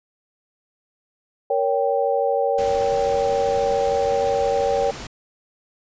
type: chord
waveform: sine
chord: G diminished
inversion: first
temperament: equal with one note detuned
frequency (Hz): 466.2 / 559.2 / 784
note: Bb4 / Db5 / G5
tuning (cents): 0 / +15 / 0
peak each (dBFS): -22 / -21 / -23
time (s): 1.5-4.91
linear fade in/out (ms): 5
type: noise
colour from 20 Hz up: pink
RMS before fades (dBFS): -34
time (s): 2.58-5.07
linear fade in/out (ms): 5
effects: resampled to 16000 Hz